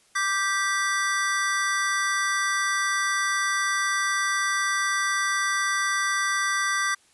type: chord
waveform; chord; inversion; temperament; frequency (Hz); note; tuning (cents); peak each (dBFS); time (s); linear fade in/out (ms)
square; G major; second; just; 1176 / 1568 / 1960; D6 / G6 / B6; +2 / 0 / -14; -28; 0.15-6.95; 10
effects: white hiss -60 dBFS RMS until 7.13 s + resampled to 24000 Hz